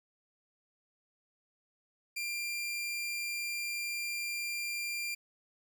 sawtooth tone, 2383 Hz, D7, 25 cents sharp, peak -31 dBFS, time 2.16-5.15 s, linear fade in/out 10 ms, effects none

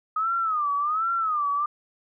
sine tone with vibrato, 1248 Hz, D#6, 5 cents sharp, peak -22 dBFS, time 0.16-1.66 s, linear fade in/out 5 ms, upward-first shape sine, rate 1.3 Hz, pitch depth 160 cents each way, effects none

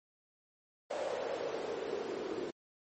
white noise with band-pass filter sweep, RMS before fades -38 dBFS, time 0.9-2.51 s, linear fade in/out 10 ms, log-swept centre 570 to 360 Hz, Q 5.1, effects MP3 32 kbps

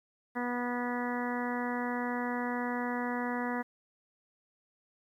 harmonic tone, 244.2 Hz, B3, 19 cents flat, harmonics 1 / 2 / 3 / 4 / 5 / 6 / 7 / 8, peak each -34 / -39 / -40 / -39 / -44 / -45 / -42 / -42 dBFS, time 0.35-3.63 s, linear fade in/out 20 ms, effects 11-bit

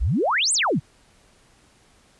sine exponential two-way sweep, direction up then down, 46.25 to 9397 to 109.9 Hz, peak -18 dBFS, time 0-0.8 s, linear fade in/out 20 ms, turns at 0.53 s, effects pink hiss -57 dBFS RMS until 2.19 s + resampled to 24000 Hz

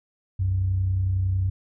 sine tone pair together, 63.2 / 94.09 Hz, B1 / F#2, +41 / +30 cents, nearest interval perfect fifth, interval 689 cents, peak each -30 / -20 dBFS, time 0.39-1.5 s, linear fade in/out 10 ms, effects tanh soft clip ceiling -14 dBFS

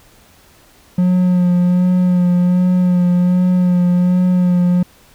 triangle tone with vibrato, 179.5 Hz, F3, 48 cents sharp, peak -8 dBFS, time 0.98-4.83 s, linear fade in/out 5 ms, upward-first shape sine, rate 1.3 Hz, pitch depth 21 cents each way, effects pink hiss -48 dBFS RMS until 5.14 s

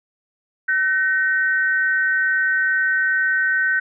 sine tone pair together, 1522.5 / 1864.7 Hz, F#6 / A#6, +49 / 0 cents, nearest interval major third, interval 351 cents, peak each -17 / -22 dBFS, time 0.68-3.8 s, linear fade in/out 10 ms, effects none

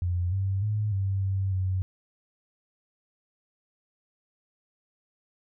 sine tone with pitch steps, 88.5 / 96.8 / 105.9 / 97.2 / 96.5 / 93.6 Hz, F2 / G2 / G#2 / G2 / G2 / F#2, +23 / -21 / +34 / -14 / -27 / +20 cents, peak -24 dBFS, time 0.02-1.82 s, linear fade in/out 0 ms, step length 300 ms, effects none

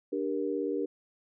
sine chord, G minor, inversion second, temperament just, 294 / 392 / 470.4 Hz, D4 / G4 / Bb4, +2 / 0 / +16 cents, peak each -33 dBFS, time 0.12-0.86 s, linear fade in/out 10 ms, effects none

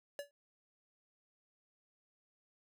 square tone with exponential decay, 572 Hz, D5, 46 cents flat, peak -37 dBFS, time 0.19-0.31 s, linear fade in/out 1 ms, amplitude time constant 24 ms, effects none

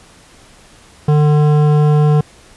sine tone with hard clipping, 149.6 Hz, D3, 32 cents sharp, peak -10 dBFS, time 1.08-2.21 s, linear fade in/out 5 ms, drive 13 dB, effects pink hiss -44 dBFS RMS until 2.56 s + resampled to 24000 Hz

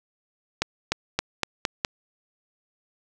accelerating click train, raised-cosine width 0.2 ms, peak -5 dBFS, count 6, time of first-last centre 0.62-1.849 s, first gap 300 ms, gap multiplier 0.9, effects none

